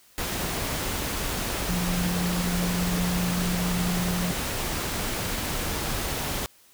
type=tone in noise; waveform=sine; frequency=177.4 Hz; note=F3; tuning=27 cents sharp; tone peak=-25 dBFS; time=1.69-4.31 s; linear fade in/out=0 ms; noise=pink; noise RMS=-29 dBFS; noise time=0.18-6.46 s; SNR=+1 dB; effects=white hiss -57 dBFS RMS until 6.73 s